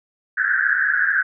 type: band-pass noise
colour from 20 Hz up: pink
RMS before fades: -19 dBFS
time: 0.37-1.23 s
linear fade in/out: 10 ms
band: 1500 to 1700 Hz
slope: 96 dB/octave
effects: none